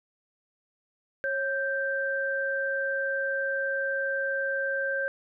sine tone pair together, 547.1 / 1568 Hz, C#5 / G6, -23 / 0 cents, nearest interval octave + tritone, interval 1823 cents, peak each -30 / -28 dBFS, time 1.24-5.08 s, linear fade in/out 0 ms, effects none

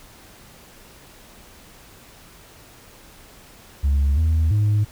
sine tone with pitch steps, 70 / 79.8 / 104.9 Hz, C#2 / D#2 / G#2, +18 / +44 / +18 cents, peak -13 dBFS, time 3.83-4.85 s, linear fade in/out 20 ms, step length 340 ms, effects tanh soft clip ceiling -14 dBFS + pink hiss -47 dBFS RMS until 4.91 s

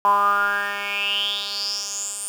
10% pulse tone with band-pass filter sweep, 202.3 Hz, G#3, 45 cents flat, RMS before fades -23 dBFS, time 0.05-2.28 s, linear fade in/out 0 ms, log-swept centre 970 to 9200 Hz, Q 8.5, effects 7-bit

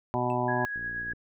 harmonic tone, 123.47 Hz, B2, in tune, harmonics 1 / 2 / 3 / 5 / 6 / 7 / 8, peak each -33 / -33 / -33 / -33 / -33 / -33 / -33 dBFS, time 0.14-0.65 s, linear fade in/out 0 ms
triangle tone with exponential decay, 2638 Hz, E7, 1 cent sharp, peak -40 dBFS, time 0.3-0.39 s, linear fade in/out 0 ms, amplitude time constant 19 ms
sine tone with tremolo, 1661.2 Hz, G#6, in tune, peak -30 dBFS, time 0.48-1.13 s, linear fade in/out 5 ms, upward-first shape sine, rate 8.4 Hz, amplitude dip 30%
click train, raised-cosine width 3 ms, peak -34 dBFS, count 23, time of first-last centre 0.76-1.134 s, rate 58.8 Hz
effects none

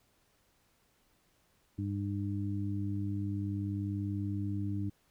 harmonic tone, 100.5 Hz, G2, 44 cents sharp, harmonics 1 / 2 / 3, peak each -34 / -39 / -38 dBFS, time 1.78-4.9 s, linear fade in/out 10 ms, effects pink hiss -71 dBFS RMS until 5.1 s

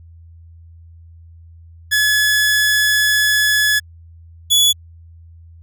sawtooth tone pair in turn, 1705 / 3410 Hz, G#6 / G#7, +45 / +45 cents, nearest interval octave, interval 1200 cents, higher second, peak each -9 / -7 dBFS, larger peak second, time 1.91-3.8 / 4.5-4.73 s, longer first, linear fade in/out 20 ms, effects added 83 Hz sine -39 dBFS peak until 5.62 s

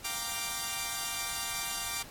5% pulse chord, G minor seventh, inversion third, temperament equal, 698.5 / 784 / 932.3 / 1174.7 Hz, F5 / G5 / Bb5 / D6, 0 / 0 / 0 / 0 cents, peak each -30 / -28 / -28 / -24 dBFS, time 0.04-2.03 s, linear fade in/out 10 ms, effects pink hiss -50 dBFS RMS until 2.1 s + AAC 64 kbps

